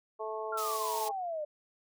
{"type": "harmonic tone", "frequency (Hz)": 218.2, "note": "A3", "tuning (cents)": -14, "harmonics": [2, 3, 4, 5], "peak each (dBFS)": [-38, -40, -41, -42], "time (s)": [0.19, 1.12], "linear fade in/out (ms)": 20}
{"type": "exponential sweep", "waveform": "sine", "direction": "down", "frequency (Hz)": [1400, 587.3], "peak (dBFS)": -33, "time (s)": [0.52, 1.45], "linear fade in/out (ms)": 10}
{"type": "high-pass noise", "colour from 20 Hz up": "pink", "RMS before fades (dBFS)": -41, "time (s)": [0.57, 1.09], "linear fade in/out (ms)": 10, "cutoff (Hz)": 4100, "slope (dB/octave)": 12}
{"effects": []}